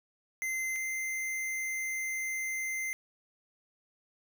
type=tone pair in turn; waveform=square; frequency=2071 / 2079 Hz; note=C7 / C7; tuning=-18 / -12 cents; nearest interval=unison; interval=6 cents; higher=second; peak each=-32 / -33 dBFS; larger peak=first; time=0.42-0.76 / 0.76-2.93 s; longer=second; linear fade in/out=0 ms; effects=none